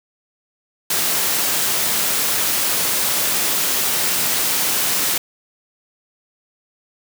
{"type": "high-pass noise", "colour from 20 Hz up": "white", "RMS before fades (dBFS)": -19, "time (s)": [0.9, 5.18], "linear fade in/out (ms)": 5, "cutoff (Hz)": 120, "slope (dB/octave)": 12, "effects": []}